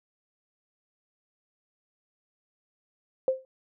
sine tone with exponential decay, 523.3 Hz, C5, in tune, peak -17 dBFS, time 3.28-3.45 s, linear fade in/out 1 ms, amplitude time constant 36 ms, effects none

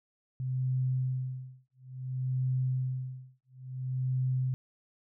sine tone with tremolo, 129 Hz, C3, 24 cents flat, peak -26 dBFS, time 0.4-4.54 s, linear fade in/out 0 ms, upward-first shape sine, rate 0.58 Hz, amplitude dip 100%, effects none

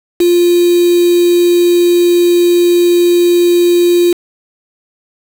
sine tone with quantisation, 349.2 Hz, F4, in tune, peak -6 dBFS, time 0.2-4.13 s, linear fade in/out 5 ms, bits 3, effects none

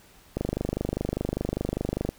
click train, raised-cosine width 2 ms, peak -13 dBFS, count 44, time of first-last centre 0.37-2.09 s, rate 25 Hz, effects pink hiss -55 dBFS RMS until 2.18 s

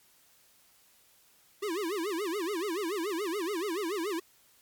square tone with vibrato, 370 Hz, F#4, in tune, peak -31 dBFS, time 1.62-4.2 s, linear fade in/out 10 ms, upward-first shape sine, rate 7 Hz, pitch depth 250 cents each way, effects white hiss -63 dBFS RMS until 4.61 s + MP3 96 kbps

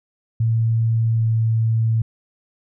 sine tone with pitch glide, 113.6 to 112.62 Hz, A#2 to A2, -44 to +41 cents, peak -15 dBFS, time 0.4-2.02 s, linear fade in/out 5 ms, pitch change -15 cents, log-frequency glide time 1.14-1.22 s, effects none

